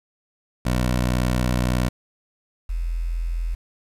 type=tone pair in turn; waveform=15% pulse / sine; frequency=61.74 / 42.13 Hz; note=B1 / E1; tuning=0 / +38 cents; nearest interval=perfect fifth; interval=662 cents; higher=first; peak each=-13 / -22 dBFS; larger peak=first; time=0.65-1.89 / 2.69-3.55 s; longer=first; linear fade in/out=10 ms; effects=resampled to 32000 Hz + 8-bit